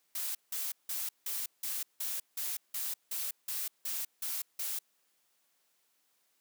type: noise bursts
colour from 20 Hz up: blue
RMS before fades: -36 dBFS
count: 13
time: 0.15-4.79 s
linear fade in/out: 5 ms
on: 200 ms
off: 170 ms
effects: white hiss -74 dBFS RMS until 6.4 s + high-pass 200 Hz 12 dB/octave